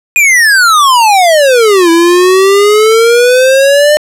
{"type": "exponential two-way sweep", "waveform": "square", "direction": "down then up", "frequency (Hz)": [2488, 330, 605], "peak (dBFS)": -4, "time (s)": [0.16, 3.97], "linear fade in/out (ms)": 0, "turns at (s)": 1.9, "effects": ["low-pass 12000 Hz 12 dB/octave"]}